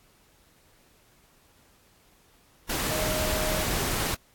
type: tone in noise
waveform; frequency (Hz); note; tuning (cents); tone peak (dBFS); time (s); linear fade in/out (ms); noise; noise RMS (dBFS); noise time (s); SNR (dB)
sine; 622.3; D#5; 0; -31; 2.9-3.64; 10; pink; -28; 2.69-4.15; -6
effects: pink hiss -61 dBFS RMS until 4.34 s + AAC 64 kbps